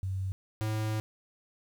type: tone pair in turn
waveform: sine / square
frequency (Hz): 95.1 / 108.59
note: F#2 / A2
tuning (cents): +48 / -22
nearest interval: major second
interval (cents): 230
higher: second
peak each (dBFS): -30 / -30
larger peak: neither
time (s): 0.03-0.32 / 0.61-1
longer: second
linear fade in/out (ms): 0
effects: 10-bit